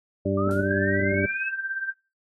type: harmonic tone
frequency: 98 Hz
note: G2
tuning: in tune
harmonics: 1 / 2 / 3 / 4 / 6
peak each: -28 / -28 / -28 / -28 / -28 dBFS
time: 0.25-1.26 s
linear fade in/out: 10 ms
type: linear sweep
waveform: sine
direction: up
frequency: 1174.7 to 2626 Hz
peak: -29 dBFS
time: 0.37-1.5 s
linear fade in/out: 10 ms
type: noise with exponential decay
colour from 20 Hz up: blue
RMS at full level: -42 dBFS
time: 0.51-0.77 s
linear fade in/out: 0 ms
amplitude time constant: 55 ms
type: tone with tremolo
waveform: sine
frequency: 1568 Hz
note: G6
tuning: in tune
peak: -24 dBFS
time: 0.7-1.93 s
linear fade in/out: 10 ms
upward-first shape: triangle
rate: 17 Hz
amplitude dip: 70%
effects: noise-tail reverb RT60 0.3 s tail -20 dB re dry + AAC 32 kbps